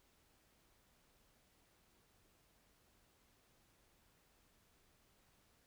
silence, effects pink hiss -73 dBFS RMS until 5.66 s

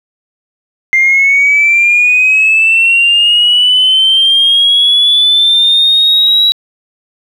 sine linear sweep, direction up, 2093 to 3900 Hz, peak -4 dBFS, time 0.93-6.52 s, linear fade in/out 0 ms, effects tanh soft clip ceiling -1 dBFS + 7-bit

